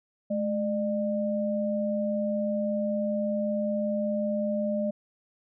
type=tone pair together; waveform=sine; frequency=212.8 / 602 Hz; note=G#3 / D5; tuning=+42 / +43 cents; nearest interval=octave + tritone; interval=1801 cents; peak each=-28 dBFS; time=0.3-4.91 s; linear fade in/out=10 ms; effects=none